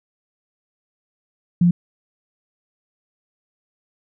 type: tone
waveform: sine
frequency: 174.4 Hz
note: F3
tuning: 2 cents flat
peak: -11 dBFS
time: 1.61-1.71 s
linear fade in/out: 5 ms
effects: none